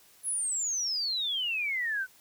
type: exponential sweep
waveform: sine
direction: down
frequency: 10970 to 1480 Hz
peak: -28 dBFS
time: 0.23-2.07 s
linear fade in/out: 50 ms
effects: white hiss -59 dBFS RMS until 2.2 s